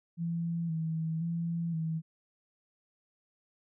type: tone with vibrato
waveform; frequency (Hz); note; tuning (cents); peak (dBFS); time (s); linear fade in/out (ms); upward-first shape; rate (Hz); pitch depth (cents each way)
sine; 164.6; E3; -2; -30; 0.17-2.02; 50; square; 0.96; 38
effects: none